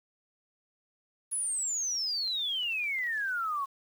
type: exponential sweep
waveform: sine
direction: down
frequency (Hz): 10548 to 1072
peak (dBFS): -29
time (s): 1.31-3.66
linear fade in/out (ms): 20
type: clicks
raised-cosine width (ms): 0.2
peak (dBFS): -37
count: 9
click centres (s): 2.278 / 2.394 / 2.632 / 2.724 / 2.841 / 2.988 / 3.038 / 3.069 / 3.178
effects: 9-bit